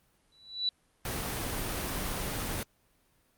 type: tone with exponential growth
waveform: sine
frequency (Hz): 3951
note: B7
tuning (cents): 0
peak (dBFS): -24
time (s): 0.32-0.69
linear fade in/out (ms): 2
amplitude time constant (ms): 80
type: noise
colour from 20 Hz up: pink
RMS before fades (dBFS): -34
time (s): 1.05-2.63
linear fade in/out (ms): 2
effects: pink hiss -69 dBFS RMS until 3.37 s + Opus 32 kbps